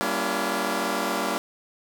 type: chord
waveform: 10% pulse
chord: G diminished seventh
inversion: none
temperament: just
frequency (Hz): 196 / 235.2 / 282.2 / 338.7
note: G3 / Bb3 / Db4 / Fb4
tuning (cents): 0 / +16 / +31 / +47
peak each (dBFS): -22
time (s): 0.01-1.38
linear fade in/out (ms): 0
effects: none